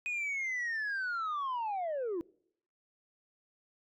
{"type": "linear sweep", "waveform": "sine", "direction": "down", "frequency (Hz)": [2500, 318.1], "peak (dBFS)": -30, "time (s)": [0.06, 2.21], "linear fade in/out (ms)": 0, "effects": ["noise-tail reverb RT60 0.7 s tail -26 dB re dry", "tanh soft clip ceiling -31 dBFS"]}